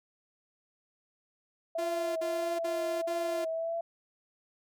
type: tone with vibrato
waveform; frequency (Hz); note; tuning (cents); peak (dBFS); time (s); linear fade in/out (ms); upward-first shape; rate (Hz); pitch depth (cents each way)
sine; 659.3; E5; 0; -30; 1.75-3.81; 5; triangle; 1.6; 37
type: tone bursts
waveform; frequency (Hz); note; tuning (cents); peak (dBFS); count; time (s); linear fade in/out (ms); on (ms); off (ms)
sawtooth; 345.3; F4; -20; -31; 4; 1.78-3.45; 10; 380; 50
effects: MP3 96 kbps